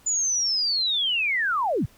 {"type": "linear sweep", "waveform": "sine", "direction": "down", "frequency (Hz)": [7040, 73.5], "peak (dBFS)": -21, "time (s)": [0.06, 1.86], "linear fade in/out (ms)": 10, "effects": ["pink hiss -56 dBFS RMS until 1.97 s"]}